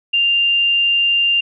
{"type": "tone", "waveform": "sine", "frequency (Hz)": 2792, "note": "F7", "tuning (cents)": -1, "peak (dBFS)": -12, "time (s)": [0.13, 1.41], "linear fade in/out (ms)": 10, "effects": []}